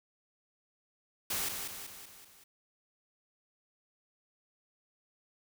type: noise with echo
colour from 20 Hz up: white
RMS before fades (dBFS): -34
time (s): 1.3-1.49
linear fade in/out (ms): 5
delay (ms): 190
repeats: 5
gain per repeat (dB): -5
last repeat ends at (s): 2.44
effects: none